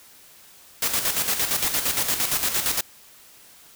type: noise with tremolo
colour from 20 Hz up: white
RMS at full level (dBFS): -22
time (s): 0.82-2.81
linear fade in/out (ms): 5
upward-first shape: square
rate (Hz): 8.7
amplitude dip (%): 55
effects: white hiss -50 dBFS RMS until 3.75 s